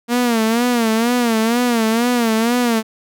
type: tone with vibrato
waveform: sawtooth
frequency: 233.1 Hz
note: A#3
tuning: in tune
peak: -10 dBFS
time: 0.08-2.83 s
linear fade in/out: 50 ms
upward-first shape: sine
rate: 2.1 Hz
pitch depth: 100 cents each way
effects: none